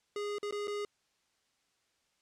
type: tone with dropouts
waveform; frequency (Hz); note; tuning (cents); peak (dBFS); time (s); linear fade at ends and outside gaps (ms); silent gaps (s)
square; 412.2; G#4; -13; -35; 0.16-0.85; 2; 0.384-0.429 / 0.51-0.524 / 0.673-0.679
effects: white hiss -75 dBFS RMS until 2.21 s + low-pass 7000 Hz 12 dB/octave